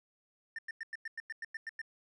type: tone bursts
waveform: triangle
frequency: 1800 Hz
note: A6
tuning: 39 cents sharp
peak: -36 dBFS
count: 11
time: 0.56-1.816 s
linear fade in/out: 2 ms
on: 26 ms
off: 97 ms
effects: resampled to 22050 Hz